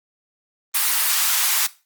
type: high-pass noise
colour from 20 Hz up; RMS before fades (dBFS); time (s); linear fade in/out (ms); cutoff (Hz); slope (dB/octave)
white; -19; 0.74-1.67; 10; 860; 24
effects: noise-tail reverb RT60 0.3 s tail -18 dB re dry + Opus 24 kbps